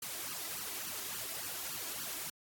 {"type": "noise with flanger", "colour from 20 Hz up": "white", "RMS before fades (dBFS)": -41, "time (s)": [0.02, 2.3], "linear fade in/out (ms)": 5, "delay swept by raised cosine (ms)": [0.66, 3.06], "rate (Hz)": 3.5, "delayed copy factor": 0.95, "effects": ["high-pass 100 Hz 12 dB/octave", "AAC 64 kbps"]}